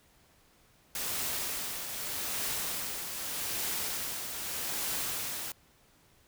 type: noise with tremolo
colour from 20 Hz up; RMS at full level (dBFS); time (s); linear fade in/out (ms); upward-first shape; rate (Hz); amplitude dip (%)
white; -33; 0.95-5.52; 2; triangle; 0.82; 50
effects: pink hiss -64 dBFS RMS until 6.27 s